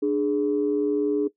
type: tone pair together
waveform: sine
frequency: 296.1 / 417 Hz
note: D4 / G#4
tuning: +14 / +7 cents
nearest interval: tritone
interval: 593 cents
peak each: -22 dBFS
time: 0.02-1.28 s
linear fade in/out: 10 ms
effects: noise-tail reverb RT60 0.1 s tail -17 dB re dry + tanh soft clip ceiling -13 dBFS